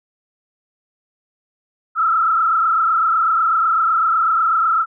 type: tone with frequency modulation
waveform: sine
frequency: 1318.5 Hz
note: E6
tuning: in tune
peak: -13 dBFS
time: 1.95-4.86 s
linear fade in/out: 50 ms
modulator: 28 Hz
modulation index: 2
effects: none